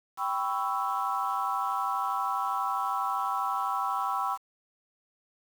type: chord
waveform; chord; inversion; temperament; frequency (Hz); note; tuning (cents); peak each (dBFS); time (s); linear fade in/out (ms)
sine; C# half-diminished seventh; second; equal with one note detuned; 784 / 996.4 / 1108.7 / 1318.5; G5 / B5 / C#6 / E6; 0 / +15 / 0 / 0; -32; 0.17-4.38; 50
effects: tanh soft clip ceiling -18 dBFS + 8-bit